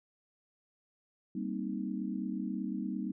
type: chord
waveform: sine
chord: C minor seventh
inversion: second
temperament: equal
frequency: 196 / 233.1 / 261.6 / 311.1 Hz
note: G3 / Bb3 / C4 / Eb4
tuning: 0 / 0 / 0 / 0 cents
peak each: -37 / -39 / -40 / -40 dBFS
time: 1.35-3.12 s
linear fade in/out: 5 ms
effects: none